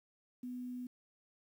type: tone with quantisation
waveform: sine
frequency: 248.4 Hz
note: B3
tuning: 10 cents sharp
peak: -40 dBFS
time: 0.43-0.87 s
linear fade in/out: 5 ms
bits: 11
effects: none